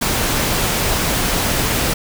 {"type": "noise", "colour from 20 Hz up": "pink", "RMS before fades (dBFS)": -18, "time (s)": [0.01, 1.94], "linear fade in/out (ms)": 10, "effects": []}